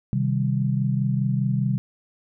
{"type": "chord", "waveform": "sine", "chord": "C minor", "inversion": "none", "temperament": "equal", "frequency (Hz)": [130.81, 155.56, 196], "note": ["C3", "Eb3", "G3"], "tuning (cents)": [0, 0, 0], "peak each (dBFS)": [-22, -27, -25], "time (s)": [0.13, 1.78], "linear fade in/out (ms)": 0, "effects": []}